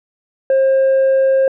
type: tone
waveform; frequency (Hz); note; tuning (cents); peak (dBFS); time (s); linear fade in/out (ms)
sine; 534; C5; +35; -7; 0.5-1.48; 2
effects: tanh soft clip ceiling -9 dBFS